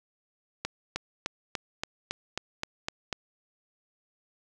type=accelerating click train; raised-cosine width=0.2 ms; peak=-13 dBFS; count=10; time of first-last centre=0.65-3.128 s; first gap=310 ms; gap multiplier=0.97; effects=none